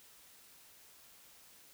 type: silence
effects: white hiss -60 dBFS RMS until 1.73 s